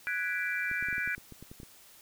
sine chord, G# half-diminished seventh, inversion third, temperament equal, 1480 / 1661.2 / 1975.5 / 2349 Hz, F#6 / G#6 / B6 / D7, 0 / 0 / 0 / 0 cents, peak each -34 / -35 / -39 / -35 dBFS, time 0.07-1.15 s, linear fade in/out 0 ms
clicks, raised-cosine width 3 ms, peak -33 dBFS, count 12, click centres 0.714 / 0.826 / 0.886 / 0.928 / 0.981 / 1.076 / 1.18 / 1.323 / 1.426 / 1.515 / 1.601 / 1.632 s
effects white hiss -56 dBFS RMS until 2.01 s

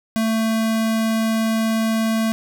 square tone, 222.9 Hz, A3, 23 cents sharp, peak -18 dBFS, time 0.16-2.32 s, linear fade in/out 0 ms, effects none

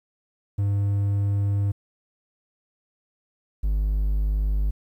triangle tone pair in turn, 100.5 / 51.01 Hz, G2 / G#1, +44 / -30 cents, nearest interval octave, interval 1174 cents, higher first, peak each -18 / -18 dBFS, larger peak neither, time 0.58-1.72 / 3.63-4.71 s, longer first, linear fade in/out 10 ms, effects 10-bit

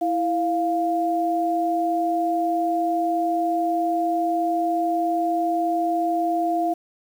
sine tone pair together, 329.6 / 698.4 Hz, E4 / F5, 0 / 0 cents, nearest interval octave + minor second, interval 1300 cents, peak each -24 / -21 dBFS, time 0.01-6.74 s, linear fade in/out 10 ms, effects 8-bit

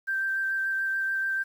sine tone with vibrato, 1568 Hz, G6, in tune, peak -25 dBFS, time 0.07-1.44 s, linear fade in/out 20 ms, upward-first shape sine, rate 6.9 Hz, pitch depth 9 cents each way, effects 9-bit

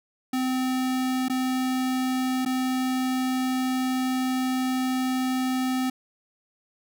square tone with dropouts, 257.6 Hz, C4, 27 cents flat, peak -24 dBFS, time 0.33-5.9 s, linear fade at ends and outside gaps 5 ms, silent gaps 1.284-1.297 / 2.451-2.459 s, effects none

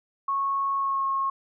sine tone with pitch glide, 1100 to 1086.1 Hz, C#6 to C#6, -14 to -36 cents, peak -23 dBFS, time 0.28-1.3 s, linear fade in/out 5 ms, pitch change -22 cents, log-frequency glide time 0.76-1.04 s, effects none

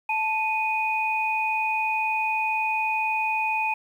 sine tone pair together, 878 / 2483 Hz, A5 / D#7, -4 / -4 cents, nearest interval octave + tritone, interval 1800 cents, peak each -25 dBFS, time 0.09-3.74 s, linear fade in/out 5 ms, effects 9-bit

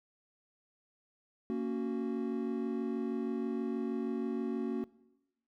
triangle chord, F# major, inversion first, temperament just, 231.2 / 277.5 / 370 Hz, A#3 / C#4 / F#4, -14 / +2 / 0 cents, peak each -33 / -36 / -35 dBFS, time 1.5-4.84 s, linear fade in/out 0 ms, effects noise-tail reverb RT60 1.0 s tail -21 dB re dry

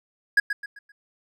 triangle tone with echo, 1658 Hz, G#6, 3 cents flat, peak -12 dBFS, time 0.37-0.4 s, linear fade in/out 5 ms, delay 130 ms, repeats 4, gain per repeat -9 dB, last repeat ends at 0.92 s, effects none

